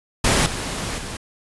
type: noise with level steps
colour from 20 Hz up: pink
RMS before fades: -17 / -27 / -31 dBFS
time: 0.24-1.17 s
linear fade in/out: 5 ms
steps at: 0.46 / 0.98 s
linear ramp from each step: 2 ms
effects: resampled to 24000 Hz